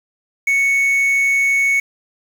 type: tone with quantisation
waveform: triangle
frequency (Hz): 2217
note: C#7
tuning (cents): 0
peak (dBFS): -11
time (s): 0.47-1.8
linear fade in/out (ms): 5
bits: 6
effects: none